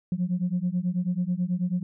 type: beating tone pair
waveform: sine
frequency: 174.61 / 183.81 Hz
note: F3 / F#3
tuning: 0 / -11 cents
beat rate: 9.2 Hz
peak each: -26 dBFS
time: 0.12-1.83 s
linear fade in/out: 2 ms
effects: tanh soft clip ceiling -18 dBFS